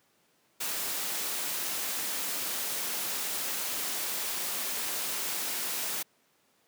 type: noise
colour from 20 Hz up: white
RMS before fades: -33 dBFS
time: 0.6-6.03 s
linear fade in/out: 10 ms
effects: pink hiss -68 dBFS RMS until 6.67 s + high-pass 200 Hz 12 dB/octave